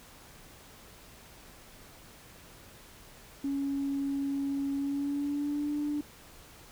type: tone with pitch glide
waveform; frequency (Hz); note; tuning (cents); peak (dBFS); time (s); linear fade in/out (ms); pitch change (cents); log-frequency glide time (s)
sine; 277.9 to 294.4; C#4 to D4; +4 to +4; -28; 3.44-6.01; 5; +100; 4.74-5.71
effects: tanh soft clip ceiling -24 dBFS + pink hiss -53 dBFS RMS until 6.71 s